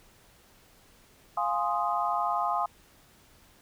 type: chord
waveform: sine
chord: F minor seventh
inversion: none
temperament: equal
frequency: 698.5 / 830.6 / 1046.5 / 1244.5 Hz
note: F5 / Ab5 / C6 / Eb6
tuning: 0 / 0 / 0 / 0 cents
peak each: -31 dBFS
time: 1.37-2.66 s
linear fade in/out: 5 ms
effects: pink hiss -59 dBFS RMS until 3.61 s